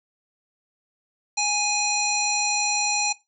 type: harmonic tone with a mistuned harmonic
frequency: 830.6 Hz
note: G#5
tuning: in tune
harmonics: 1 / 3 / 5 / 7 / 9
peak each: -27 / -27 / -27 / -27 / -27 dBFS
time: 1.37-3.13 s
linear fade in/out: 10 ms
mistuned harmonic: 9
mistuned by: -61 cents
effects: noise-tail reverb RT60 0.2 s tail -17 dB re dry